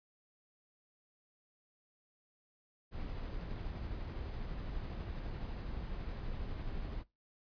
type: noise with tremolo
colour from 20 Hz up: brown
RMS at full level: -40 dBFS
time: 2.91-7.04 s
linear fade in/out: 50 ms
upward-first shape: triangle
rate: 12 Hz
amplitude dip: 25%
effects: noise-tail reverb RT60 0.2 s tail -19 dB re dry + resampled to 11025 Hz